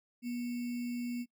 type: tone with sample-and-hold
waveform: sine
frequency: 241.6 Hz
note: B3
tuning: 38 cents flat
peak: -34 dBFS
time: 0.22-1.26 s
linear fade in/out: 50 ms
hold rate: 2450 Hz
effects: noise-tail reverb RT60 0.1 s tail -21 dB re dry